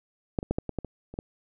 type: clicks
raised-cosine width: 2 ms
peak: -12 / -21 / -12 / -13 / -18 / -16 / -23 / -28 / -17 dBFS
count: 9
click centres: 0.388 / 0.429 / 0.51 / 0.585 / 0.693 / 0.787 / 0.847 / 1.14 / 1.189 s
effects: none